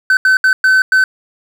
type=tone bursts at uneven times; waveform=triangle; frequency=1525 Hz; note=G6; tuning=48 cents flat; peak=-5 dBFS; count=5; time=0.1-0.17 / 0.25-0.37 / 0.44-0.53 / 0.64-0.82 / 0.92-1.04 s; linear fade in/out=2 ms; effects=7-bit